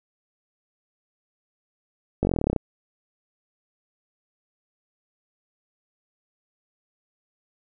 slowing click train, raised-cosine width 2 ms, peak -9 dBFS, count 14, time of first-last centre 2.23-2.563 s, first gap 20 ms, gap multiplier 1.04, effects none

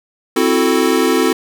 square chord, F# half-diminished seventh, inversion second, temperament equal, 261.6 / 329.6 / 370 / 440 Hz, C4 / E4 / F#4 / A4, 0 / 0 / 0 / 0 cents, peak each -18 dBFS, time 0.36-1.33 s, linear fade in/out 5 ms, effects none

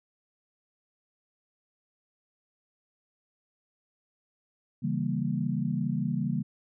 sine chord, C# diminished seventh, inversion none, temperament equal with one note detuned, 138.59 / 163.58 / 196 / 233.1 Hz, C#3 / E3 / G3 / Bb3, 0 / -13 / 0 / 0 cents, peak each -32 dBFS, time 4.82-6.43 s, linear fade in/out 20 ms, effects none

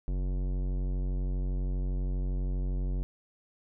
sine tone with tanh clipping, 46.25 Hz, F#1, in tune, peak -30 dBFS, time 0.08-3.03 s, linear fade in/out 0 ms, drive 17 dB, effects none

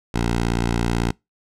10% pulse tone, 58.1 Hz, A#1, 5 cents flat, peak -11 dBFS, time 0.14-1.11 s, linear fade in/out 5 ms, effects noise-tail reverb RT60 0.2 s tail -25 dB re dry + low-pass 9000 Hz 12 dB/octave

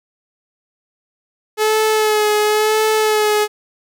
sawtooth tone with vibrato, 428.4 Hz, A4, 46 cents flat, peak -9 dBFS, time 1.57-3.48 s, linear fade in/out 50 ms, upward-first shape sine, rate 0.96 Hz, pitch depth 28 cents each way, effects none

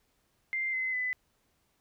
sine tone with pitch steps, 2093 / 2049 / 2005 Hz, C7 / C7 / B6, 0 / -37 / +26 cents, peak -29 dBFS, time 0.53-1.13 s, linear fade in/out 0 ms, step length 200 ms, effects pink hiss -73 dBFS RMS until 1.8 s

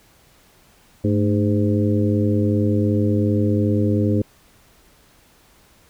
harmonic tone with a mistuned harmonic, 102.7 Hz, G#2, 19 cents flat, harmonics 1 / 2 / 3 / 4 / 5, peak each -19 / -21 / -22 / -26 / -27 dBFS, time 1.04-4.22 s, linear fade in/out 5 ms, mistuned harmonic 2, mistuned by +100 cents, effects pink hiss -54 dBFS RMS until 5.89 s

